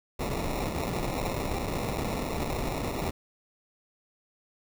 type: noise with sample-and-hold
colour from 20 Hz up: pink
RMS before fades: -31 dBFS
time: 0.19-3.11 s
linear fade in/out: 10 ms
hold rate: 1575 Hz
effects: none